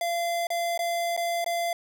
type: tone with dropouts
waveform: square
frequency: 686 Hz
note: F5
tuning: 31 cents flat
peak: -26 dBFS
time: 0.01-1.73 s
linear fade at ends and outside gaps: 2 ms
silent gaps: 0.47-0.503 / 0.777-0.791 / 1.166-1.175 / 1.444-1.462 s
effects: none